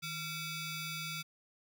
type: ring-modulated tone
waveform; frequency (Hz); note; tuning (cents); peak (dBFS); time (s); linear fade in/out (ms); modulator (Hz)
15% pulse; 1218; D#6; -37; -29; 0.02-1.23; 20; 1060
effects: none